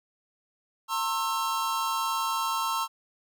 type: tone cluster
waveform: square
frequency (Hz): 912 / 1071 / 1321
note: A#5 / C6 / E6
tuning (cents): -38 / +40 / +3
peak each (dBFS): -32 / -31 / -32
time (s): 0.88-2.88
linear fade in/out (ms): 50
effects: none